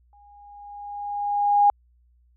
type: tone with exponential growth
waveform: sine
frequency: 818 Hz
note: G#5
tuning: 26 cents flat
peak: -12 dBFS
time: 0.13-1.7 s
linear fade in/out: 1 ms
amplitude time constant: 340 ms
effects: added 60 Hz sine -57 dBFS peak until 2.36 s